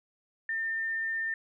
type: tone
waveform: sine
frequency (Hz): 1804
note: A6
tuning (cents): +43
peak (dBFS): -29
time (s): 0.49-1.34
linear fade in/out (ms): 2
effects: none